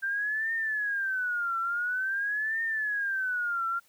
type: tone with vibrato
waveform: sine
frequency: 1568 Hz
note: G6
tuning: in tune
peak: -27 dBFS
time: 0.02-3.8 s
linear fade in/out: 20 ms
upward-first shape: triangle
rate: 0.48 Hz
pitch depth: 270 cents each way
effects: white hiss -64 dBFS RMS until 3.88 s